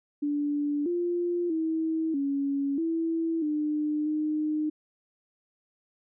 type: tone with pitch steps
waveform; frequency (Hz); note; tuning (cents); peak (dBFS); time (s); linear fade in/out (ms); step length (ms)
sine; 291.3 / 349 / 321.2 / 279.2 / 328.4 / 301.2 / 305.8; D4 / F4 / E4 / C#4 / E4 / D4 / D#4; -14 / -1 / -45 / +13 / -6 / +44 / -30; -25; 0.22-4.7; 10; 640
effects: none